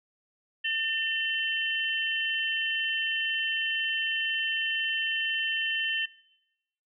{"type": "tone cluster", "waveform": "sine", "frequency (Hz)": [1800, 2722, 3068], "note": ["A6", "F7", "G7"], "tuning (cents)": [39, -45, -38], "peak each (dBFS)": -31, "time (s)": [0.64, 6.06], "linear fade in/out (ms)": 10, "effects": ["noise-tail reverb RT60 0.9 s tail -21 dB re dry"]}